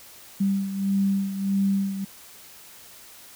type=beating tone pair; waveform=sine; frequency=196 / 197.6 Hz; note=G3 / G3; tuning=0 / +14 cents; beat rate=1.6 Hz; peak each=-22 / -28 dBFS; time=0.4-2.05 s; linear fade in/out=10 ms; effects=white hiss -47 dBFS RMS until 3.35 s